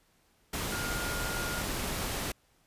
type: tone in noise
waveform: sine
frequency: 1418 Hz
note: F6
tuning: 26 cents sharp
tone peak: -37 dBFS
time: 0.72-1.61 s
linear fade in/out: 5 ms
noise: pink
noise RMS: -34 dBFS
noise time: 0.53-2.32 s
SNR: -6 dB
effects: pink hiss -68 dBFS RMS until 2.66 s + resampled to 32000 Hz